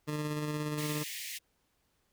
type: tone with tremolo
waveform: 20% pulse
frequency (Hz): 150.4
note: D3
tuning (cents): +42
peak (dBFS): -27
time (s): 0.07-1.04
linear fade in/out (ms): 20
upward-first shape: square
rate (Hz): 17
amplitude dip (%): 25
type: high-pass noise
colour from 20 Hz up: pink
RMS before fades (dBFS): -41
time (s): 0.77-1.39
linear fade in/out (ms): 20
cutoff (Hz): 1800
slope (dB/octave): 96
effects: pink hiss -75 dBFS RMS until 2.12 s